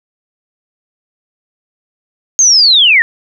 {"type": "linear sweep", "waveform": "sine", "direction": "down", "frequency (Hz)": [6510, 1760], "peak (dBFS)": -4, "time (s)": [2.39, 3.02], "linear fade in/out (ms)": 0, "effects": []}